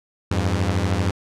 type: beating tone pair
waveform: sawtooth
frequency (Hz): 87 / 100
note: F2 / G2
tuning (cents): -6 / +35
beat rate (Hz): 13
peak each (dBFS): -18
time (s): 0.31-1.11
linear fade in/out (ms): 5
effects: low-pass 8000 Hz 12 dB/octave